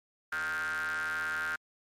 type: ring-modulated tone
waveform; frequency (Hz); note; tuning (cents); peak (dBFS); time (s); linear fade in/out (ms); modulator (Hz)
square; 80.8; E2; -34; -29; 0.32-1.56; 5; 1490
effects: MP3 64 kbps